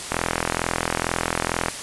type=click train; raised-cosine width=0.5 ms; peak=-5 dBFS; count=67; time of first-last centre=0.12-1.684 s; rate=42.2 Hz; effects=white hiss -32 dBFS RMS until 1.82 s + resampled to 24000 Hz